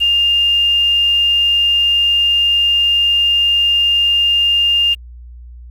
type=tone with quantisation; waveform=sine; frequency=2809 Hz; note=F7; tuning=9 cents sharp; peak=-10 dBFS; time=0-4.95 s; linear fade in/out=20 ms; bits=6; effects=added 60 Hz sine -32 dBFS peak until 5.7 s + AAC 64 kbps